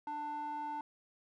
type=tone with band-pass filter; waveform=square; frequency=296.3 Hz; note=D4; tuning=15 cents sharp; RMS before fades=-40 dBFS; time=0.07-0.81 s; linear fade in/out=2 ms; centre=870 Hz; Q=4.1; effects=none